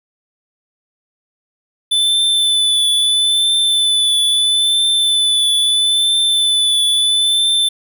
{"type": "tone with vibrato", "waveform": "square", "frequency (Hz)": 3506, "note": "A7", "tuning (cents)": -7, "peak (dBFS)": -12, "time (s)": [1.91, 7.69], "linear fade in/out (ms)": 10, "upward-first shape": "triangle", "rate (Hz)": 0.76, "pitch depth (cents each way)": 28, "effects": []}